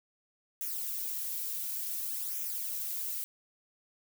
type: noise with flanger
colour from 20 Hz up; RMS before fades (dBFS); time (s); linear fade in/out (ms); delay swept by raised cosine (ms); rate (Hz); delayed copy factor
violet; -36; 0.61-3.24; 0; 0.22 to 3.42; 0.56; -0.65
effects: none